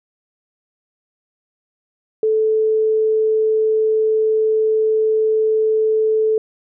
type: tone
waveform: sine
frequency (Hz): 436.8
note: A4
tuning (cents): -13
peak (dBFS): -13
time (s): 2.23-6.38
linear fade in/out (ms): 2
effects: none